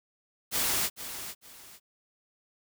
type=noise with echo; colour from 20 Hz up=white; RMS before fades=-28 dBFS; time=0.51-0.9 s; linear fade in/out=50 ms; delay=450 ms; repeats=2; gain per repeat=-11 dB; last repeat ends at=1.8 s; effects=none